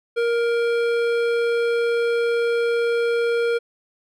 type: tone with hard clipping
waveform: sine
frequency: 468.9 Hz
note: A#4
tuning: 10 cents sharp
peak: -20 dBFS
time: 0.16-3.59 s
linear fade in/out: 20 ms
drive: 13 dB
effects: none